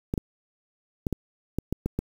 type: clicks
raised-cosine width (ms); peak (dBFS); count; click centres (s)
3; -13; 8; 0.139 / 0.178 / 1.068 / 1.127 / 1.586 / 1.726 / 1.86 / 1.99
effects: 7-bit